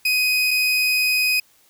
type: tone pair in turn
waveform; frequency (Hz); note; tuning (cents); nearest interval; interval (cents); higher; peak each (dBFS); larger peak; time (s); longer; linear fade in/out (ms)
30% pulse; 2505 / 2505; D#7 / D#7; +11 / +11; unison; 0; neither; -14; neither; 0.05-0.51 / 0.51-1.4; second; 5
effects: white hiss -57 dBFS RMS until 1.69 s